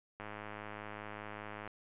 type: click train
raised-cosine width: 0.5 ms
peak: -29 dBFS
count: 156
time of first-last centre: 0.2-1.676 s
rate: 105 Hz
effects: resampled to 8000 Hz